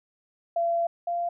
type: tone pair in turn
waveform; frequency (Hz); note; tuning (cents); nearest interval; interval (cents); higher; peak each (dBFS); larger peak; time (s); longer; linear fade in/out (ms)
sine; 680 / 691.5; F5 / F5; -46 / -17; unison; 29; second; -22 / -25; first; 0.56-0.87 / 1.07-1.29; first; 5
effects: none